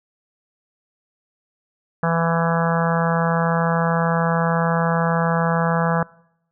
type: harmonic tone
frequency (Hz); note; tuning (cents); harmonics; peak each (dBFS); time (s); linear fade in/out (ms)
166.7; E3; +20; 1 / 3 / 4 / 5 / 6 / 7 / 8 / 9 / 10; -20 / -25 / -26 / -27 / -28 / -28 / -29 / -30 / -30; 2.03-6.03; 2
effects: noise-tail reverb RT60 0.8 s tail -25 dB re dry